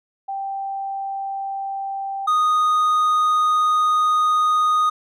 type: tone pair in turn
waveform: sine / triangle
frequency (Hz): 784 / 1239.5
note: G5 / D#6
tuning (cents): 0 / -7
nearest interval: minor sixth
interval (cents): 793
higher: second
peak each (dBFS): -24 / -13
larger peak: second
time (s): 0.28-2.27 / 2.27-4.9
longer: second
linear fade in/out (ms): 10
effects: none